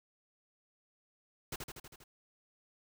pink noise with echo, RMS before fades -40 dBFS, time 1.52-1.56 s, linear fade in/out 5 ms, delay 80 ms, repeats 6, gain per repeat -3 dB, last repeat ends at 2.04 s, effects none

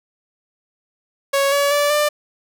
sawtooth tone with pitch steps, 554.4 / 567.4 / 580.6 / 594.2 Hz, C#5 / C#5 / D5 / D5, 0 / +40 / -20 / +20 cents, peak -11 dBFS, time 1.33-2.09 s, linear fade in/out 10 ms, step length 190 ms, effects none

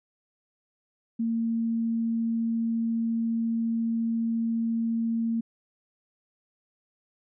sine tone, 228.6 Hz, A#3, 34 cents flat, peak -24 dBFS, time 1.19-5.41 s, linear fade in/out 10 ms, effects none

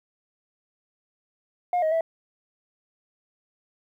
sine tone with pitch steps, 713 / 630 / 655 Hz, F5 / D#5 / E5, +36 / +21 / -11 cents, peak -18 dBFS, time 1.73-2.009 s, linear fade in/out 2 ms, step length 93 ms, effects tanh soft clip ceiling -19 dBFS + 10-bit

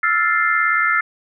sine chord, F major seventh, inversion third, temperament equal, 1318.5 / 1396.9 / 1760 / 2093 Hz, E6 / F6 / A6 / C7, 0 / 0 / 0 / 0 cents, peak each -20 dBFS, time 0.03-1.01 s, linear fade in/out 5 ms, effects none

